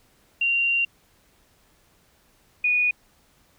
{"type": "tone pair in turn", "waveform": "sine", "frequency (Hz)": [2766, 2464], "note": ["F7", "D#7"], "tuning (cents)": [-17, -17], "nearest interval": "major second", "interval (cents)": 200, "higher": "first", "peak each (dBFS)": [-19, -18], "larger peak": "second", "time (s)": [[0.41, 0.85], [2.64, 2.91]], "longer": "first", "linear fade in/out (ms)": 5, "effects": ["pink hiss -61 dBFS RMS until 3.58 s"]}